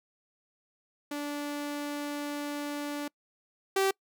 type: tone pair in turn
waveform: sawtooth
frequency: 290.9 / 387.5 Hz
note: D4 / G4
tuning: -16 / -20 cents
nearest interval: perfect fourth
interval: 496 cents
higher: second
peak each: -29 / -20 dBFS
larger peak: second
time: 1.11-3.08 / 3.76-3.91 s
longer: first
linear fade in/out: 5 ms
effects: noise-tail reverb RT60 0.1 s tail -26 dB re dry